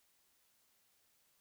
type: silence
effects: white hiss -74 dBFS RMS until 1.4 s